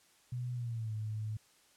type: tone with pitch glide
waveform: sine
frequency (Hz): 123.47 to 108.11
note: B2 to A2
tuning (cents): 0 to -30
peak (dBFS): -35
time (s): 0.32-1.37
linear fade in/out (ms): 5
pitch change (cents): -230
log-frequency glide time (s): 0.54-0.93
effects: white hiss -66 dBFS RMS until 1.76 s + low-pass 10000 Hz 12 dB/octave